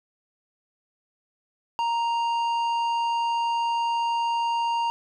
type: tone with tanh clipping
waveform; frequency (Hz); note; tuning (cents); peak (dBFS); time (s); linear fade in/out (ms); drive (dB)
sine; 932.3; A#5; 0; -24; 1.79-4.9; 0; 10
effects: none

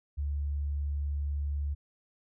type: tone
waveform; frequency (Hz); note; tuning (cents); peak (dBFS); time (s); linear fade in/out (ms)
sine; 72; D2; -34; -29; 0.17-1.75; 20
effects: none

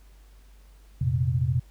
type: chord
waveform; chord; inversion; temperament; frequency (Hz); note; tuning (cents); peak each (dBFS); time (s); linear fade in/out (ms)
sine; F suspended fourth; none; equal; 87.31 / 116.54 / 130.81; F2 / Bb2 / C3; 0 / 0 / 0; -28 / -27 / -24; 1.01-1.6; 5
effects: added 49 Hz sine -49 dBFS peak until 1.7 s + pink hiss -62 dBFS RMS until 1.7 s

